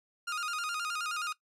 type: tone with vibrato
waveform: sawtooth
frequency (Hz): 1318.5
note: E6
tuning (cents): 0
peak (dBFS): -29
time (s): 0.27-1.33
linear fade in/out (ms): 10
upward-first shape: square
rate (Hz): 9.5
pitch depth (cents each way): 100
effects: noise-tail reverb RT60 0.1 s tail -19 dB re dry + low-pass 10000 Hz 12 dB/octave